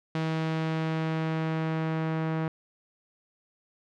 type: tone with low-pass filter sweep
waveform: sawtooth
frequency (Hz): 160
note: D#3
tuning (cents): +49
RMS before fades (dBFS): -29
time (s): 0.15-2.48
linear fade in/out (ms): 2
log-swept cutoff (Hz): 3800 to 1800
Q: 0.82
effects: none